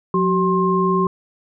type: tone cluster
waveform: sine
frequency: 180.9 / 379.9 / 1062 Hz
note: F#3 / F#4 / C6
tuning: -39 / +46 / +25 cents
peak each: -19 dBFS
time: 0.14-1.07 s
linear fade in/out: 2 ms
effects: none